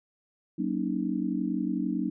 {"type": "chord", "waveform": "sine", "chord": "D# minor seventh", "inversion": "first", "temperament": "just", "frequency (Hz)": [186.68, 233.3, 280, 311.1], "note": ["F#3", "A#3", "C#4", "D#4"], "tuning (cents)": [16, 2, 18, 0], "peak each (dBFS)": -32, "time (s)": [0.58, 2.1], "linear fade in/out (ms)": 10, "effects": []}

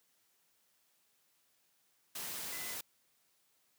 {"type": "tone in noise", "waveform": "sine", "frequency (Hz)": 2015, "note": "B6", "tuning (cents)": 34, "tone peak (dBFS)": -48, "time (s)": [2.52, 2.74], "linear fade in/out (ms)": 5, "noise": "white", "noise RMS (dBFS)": -42, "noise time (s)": [2.15, 2.81], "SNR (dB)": -9, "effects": ["white hiss -74 dBFS RMS until 3.78 s", "high-pass 100 Hz 12 dB/octave"]}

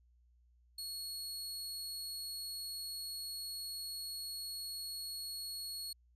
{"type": "tone", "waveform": "sawtooth", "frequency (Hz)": 4339, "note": "C#8", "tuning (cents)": -38, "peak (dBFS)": -38, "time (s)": [0.78, 5.93], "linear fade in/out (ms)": 5, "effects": ["added 60 Hz sine -65 dBFS peak until 6.15 s", "resampled to 32000 Hz"]}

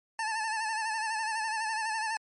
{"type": "tone with vibrato", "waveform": "25% pulse", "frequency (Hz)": 880, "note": "A5", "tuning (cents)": 0, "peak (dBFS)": -26, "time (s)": [0.19, 2.17], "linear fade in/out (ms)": 2, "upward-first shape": "sine", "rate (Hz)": 12, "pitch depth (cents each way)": 56, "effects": ["MP3 48 kbps"]}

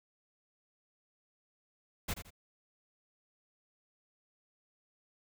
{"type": "noise with echo", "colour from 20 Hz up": "pink", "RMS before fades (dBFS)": -35, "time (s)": [2.08, 2.14], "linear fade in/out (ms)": 10, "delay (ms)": 83, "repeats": 2, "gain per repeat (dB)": -10, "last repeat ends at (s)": 2.306, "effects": []}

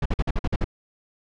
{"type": "noise bursts", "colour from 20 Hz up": "brown", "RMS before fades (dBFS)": -21, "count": 8, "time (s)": [0.02, 0.644], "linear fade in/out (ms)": 5, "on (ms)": 36, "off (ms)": 48, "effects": ["low-pass 4000 Hz 12 dB/octave"]}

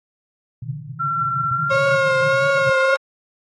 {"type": "band-pass noise", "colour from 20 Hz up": "pink", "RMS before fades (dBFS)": -31, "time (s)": [0.62, 2.7], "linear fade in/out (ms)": 5, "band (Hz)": [120, 160], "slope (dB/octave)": 96}
{"type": "tone with pitch glide", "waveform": "sine", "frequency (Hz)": [1359, 1419.2], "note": ["F6", "F6"], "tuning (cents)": [-48, 27], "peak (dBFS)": -19, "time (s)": [0.99, 2.97], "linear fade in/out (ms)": 20, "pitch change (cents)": 75, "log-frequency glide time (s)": [1.5, 1.92]}
{"type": "tone with vibrato", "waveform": "35% pulse", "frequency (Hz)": 540, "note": "C#5", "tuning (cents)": -45, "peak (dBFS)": -15, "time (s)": [1.7, 2.97], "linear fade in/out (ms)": 20, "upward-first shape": "triangle", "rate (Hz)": 1.6, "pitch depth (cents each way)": 43}
{"effects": ["low-pass 4000 Hz 12 dB/octave", "AAC 32 kbps"]}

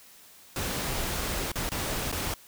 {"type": "noise with dropouts", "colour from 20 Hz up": "pink", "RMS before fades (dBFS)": -31, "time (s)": [0.56, 2.34], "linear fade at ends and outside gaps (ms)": 2, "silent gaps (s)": [[1.518, 1.556], [1.692, 1.717], [2.117, 2.125]], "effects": ["white hiss -53 dBFS RMS until 2.47 s"]}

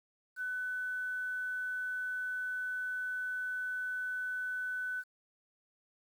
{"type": "tone", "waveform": "sine", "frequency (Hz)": 1500, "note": "F#6", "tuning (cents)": 23, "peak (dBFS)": -34, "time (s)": [0.36, 5.04], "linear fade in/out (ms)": 50, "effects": ["10-bit"]}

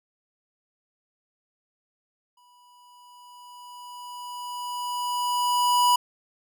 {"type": "tone with exponential growth", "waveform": "square", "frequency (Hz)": 980, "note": "B5", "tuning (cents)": -14, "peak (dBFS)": -17, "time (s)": [2.37, 5.96], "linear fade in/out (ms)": 5, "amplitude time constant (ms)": 780, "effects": []}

